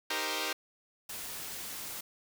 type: chord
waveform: 5% pulse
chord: C minor seventh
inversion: first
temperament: equal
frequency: 311.1 / 392 / 466.2 / 523.3 Hz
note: Eb4 / G4 / Bb4 / C5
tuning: 0 / 0 / 0 / 0 cents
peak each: -26 dBFS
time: 0.1-0.53 s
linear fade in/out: 5 ms
type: noise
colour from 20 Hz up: white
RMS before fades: -41 dBFS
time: 1.09-2.01 s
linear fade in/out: 5 ms
effects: none